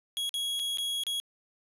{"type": "tone with dropouts", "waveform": "45% pulse", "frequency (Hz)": 3320, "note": "G#7", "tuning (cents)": -1, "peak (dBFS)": -29, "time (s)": [0.17, 1.2], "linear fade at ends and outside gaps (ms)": 0, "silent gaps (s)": [[0.293, 0.341], [0.593, 0.597], [0.773, 0.784], [1.036, 1.067]], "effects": ["resampled to 32000 Hz", "10-bit"]}